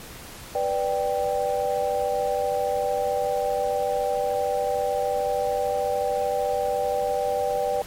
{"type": "chord", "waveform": "sine", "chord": "G major", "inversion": "first", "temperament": "equal", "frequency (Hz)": [493.9, 587.3, 784], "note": ["B4", "D5", "G5"], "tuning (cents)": [0, 0, 0], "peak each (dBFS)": -26, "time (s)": [0.55, 7.82], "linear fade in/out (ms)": 2, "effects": ["pink hiss -41 dBFS RMS until 7.86 s", "MP3 64 kbps"]}